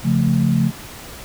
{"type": "chord", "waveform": "sine", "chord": "Db augmented", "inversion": "none", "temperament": "equal", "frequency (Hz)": [138.59, 174.61, 220], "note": ["Db3", "F3", "A3"], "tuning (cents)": [0, 0, 0], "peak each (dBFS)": -18, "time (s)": [0.03, 0.72], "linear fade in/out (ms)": 50, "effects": ["pink hiss -36 dBFS RMS until 1.24 s"]}